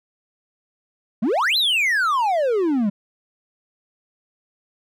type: exponential two-way sweep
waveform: triangle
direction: up then down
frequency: 192.9 to 4186 to 192.9 Hz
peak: -15 dBFS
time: 1.22-2.9 s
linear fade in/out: 10 ms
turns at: 1.57 s
effects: none